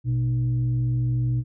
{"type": "tone with frequency modulation", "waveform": "sine", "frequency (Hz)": 123.47, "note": "B2", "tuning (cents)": 0, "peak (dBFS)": -20, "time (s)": [0.04, 1.44], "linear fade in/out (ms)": 50, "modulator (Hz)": 181, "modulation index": 0.33, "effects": []}